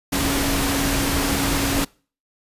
sine tone in noise, 277.2 Hz, C#4, in tune, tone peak -24 dBFS, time 0.12-1.85 s, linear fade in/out 10 ms, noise pink, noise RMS -22 dBFS, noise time 0.12-1.85 s, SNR -5 dB, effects noise-tail reverb RT60 0.4 s tail -25 dB re dry + resampled to 32000 Hz

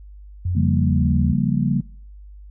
sine tone with pitch glide, 89.4 to 78.28 Hz, F2 to D#2, +41 to +11 cents, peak -19 dBFS, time 0.45-1.33 s, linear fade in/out 5 ms, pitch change -230 cents, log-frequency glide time 0.79-1.08 s
sine chord, G half-diminished seventh, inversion second, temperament equal, 138.59 / 174.61 / 196 / 233.1 Hz, Db3 / F3 / G3 / Bb3, 0 / 0 / 0 / 0 cents, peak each -21 / -23 / -23 / -23 dBFS, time 0.55-1.81 s, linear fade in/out 10 ms
effects noise-tail reverb RT60 0.5 s tail -23 dB re dry + added 50 Hz sine -38 dBFS peak until 2.5 s

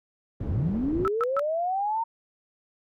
white low-pass noise, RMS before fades -33 dBFS, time 0.4-1.08 s, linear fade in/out 5 ms, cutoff 210 Hz, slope 12 dB/octave
sine linear sweep, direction up, 65.3 to 927 Hz, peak -24 dBFS, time 0.48-2.04 s, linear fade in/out 10 ms
sine tone bursts, 1314 Hz, E6, 6 cents flat, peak -23 dBFS, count 3, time 1.05-1.394 s, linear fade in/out 0 ms, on 28 ms, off 130 ms
effects none

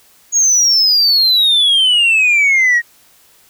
sine exponential sweep, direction down, 6700 to 1864.7 Hz, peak -6 dBFS, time 0.32-2.82 s, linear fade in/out 50 ms, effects tanh soft clip ceiling -7 dBFS + white hiss -49 dBFS RMS until 3.49 s

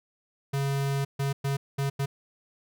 square tone bursts at uneven times, 138.59 Hz, C#3, in tune, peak -26 dBFS, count 5, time 0.53-1.05 / 1.19-1.33 / 1.44-1.57 / 1.78-1.9 / 1.99-2.06 s, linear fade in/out 10 ms, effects none

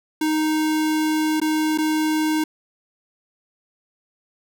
square tone with dropouts, 310.8 Hz, D#4, 2 cents flat, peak -19 dBFS, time 0.21-2.44 s, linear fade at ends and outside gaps 5 ms, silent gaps 1.401-1.415 / 1.777-1.784 s, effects none

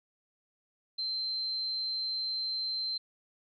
sine tone, 4114 Hz, C8, 30 cents flat, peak -31 dBFS, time 0.98-2.98 s, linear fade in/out 10 ms, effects none

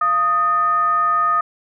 sine tone with frequency modulation, 1245 Hz, D#6, 1 cent sharp, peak -14 dBFS, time 0.01-1.41 s, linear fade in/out 5 ms, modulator 553 Hz, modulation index 0.36, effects none

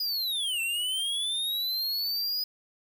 square linear two-way sweep, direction down then up, 4978 to 2669 to 4978 Hz, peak -28 dBFS, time 0-2.44 s, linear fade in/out 5 ms, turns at 0.61 s, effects 9-bit

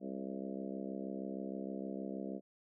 harmonic tone with a mistuned harmonic, 66.4 Hz, C2, 26 cents sharp, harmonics 3 / 4 / 5 / 6 / 7 / 8 / 9 / 10, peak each -43 / -45 / -47 / -49 / -50 / -51 / -52 / -53 dBFS, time 0-2.41 s, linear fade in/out 50 ms, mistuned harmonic 9, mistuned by -21 cents, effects none

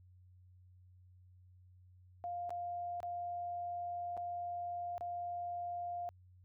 sine tone with dropouts, 701 Hz, F5, 6 cents sharp, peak -38 dBFS, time 2.24-6.09 s, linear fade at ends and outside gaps 0 ms, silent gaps 2.494-2.505 / 3.003-3.03 / 4.168-4.175 / 4.98-5.009 s, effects added 91 Hz sine -59 dBFS peak until 6.44 s

